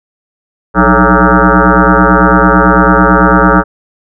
sine tone with frequency modulation, 558 Hz, C#5, 11 cents sharp, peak -3 dBFS, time 0.74-3.64 s, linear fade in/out 50 ms, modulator 123 Hz, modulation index 7.6, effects none

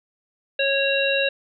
harmonic tone, 550 Hz, C#5, 14 cents flat, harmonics 1 / 3 / 5 / 7, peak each -22 / -26 / -23 / -27 dBFS, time 0.59-1.29 s, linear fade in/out 5 ms, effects none

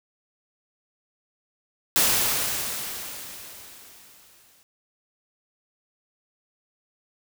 white noise with exponential decay, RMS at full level -19 dBFS, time 1.96-4.63 s, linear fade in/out 0 ms, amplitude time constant 580 ms, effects none

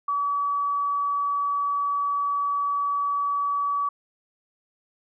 sine tone, 1142 Hz, D6, 49 cents flat, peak -22 dBFS, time 0.08-3.89 s, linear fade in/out 5 ms, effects none

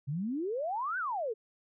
sine exponential two-way sweep, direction up then down, 130.81 to 1568 to 414.2 Hz, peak -31 dBFS, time 0.07-1.34 s, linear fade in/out 20 ms, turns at 0.98 s, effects none

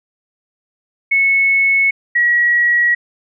sine tone pair in turn, 2200 / 1915.3 Hz, C#7 / A#6, -14 / +46 cents, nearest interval major second, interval 240 cents, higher first, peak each -10 dBFS, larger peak neither, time 1.11-1.91 / 2.15-2.95 s, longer neither, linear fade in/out 10 ms, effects none

